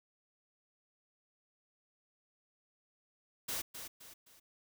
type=noise with echo; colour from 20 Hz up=white; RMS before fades=-38 dBFS; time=3.48-3.62 s; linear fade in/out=10 ms; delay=260 ms; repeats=3; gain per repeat=-8 dB; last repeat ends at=4.4 s; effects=none